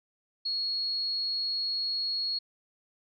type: tone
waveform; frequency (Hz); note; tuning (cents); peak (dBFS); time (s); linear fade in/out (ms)
sine; 4322; C#8; -45; -28; 0.45-2.39; 10
effects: none